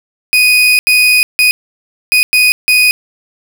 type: tone bursts at uneven times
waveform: 35% pulse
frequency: 2489 Hz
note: D#7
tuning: in tune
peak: -4 dBFS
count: 6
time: 0.33-0.79 / 0.87-1.23 / 1.39-1.51 / 2.12-2.23 / 2.33-2.52 / 2.68-2.91 s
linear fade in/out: 0 ms
effects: 7-bit